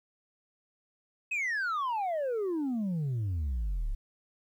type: exponential sweep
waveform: sine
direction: down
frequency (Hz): 2600 to 32.08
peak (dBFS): -26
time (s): 1.31-3.95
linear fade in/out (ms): 10
effects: tanh soft clip ceiling -28 dBFS + 11-bit